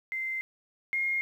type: tone pair in turn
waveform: sine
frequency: 2080 / 2137 Hz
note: C7 / C7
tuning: -11 / +36 cents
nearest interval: unison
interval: 47 cents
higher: second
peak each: -30 / -26 dBFS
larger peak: second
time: 0.12-0.41 / 0.93-1.21 s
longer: first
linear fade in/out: 0 ms
effects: 10-bit